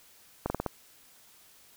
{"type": "slowing click train", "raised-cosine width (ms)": 1, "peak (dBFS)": -15, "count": 5, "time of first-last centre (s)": [0.46, 0.663], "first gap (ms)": 40, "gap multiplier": 1.16, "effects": ["white hiss -58 dBFS RMS until 1.76 s"]}